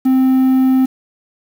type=tone with quantisation; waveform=triangle; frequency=261 Hz; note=C4; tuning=4 cents flat; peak=-7 dBFS; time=0.05-0.86 s; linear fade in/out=10 ms; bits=6; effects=none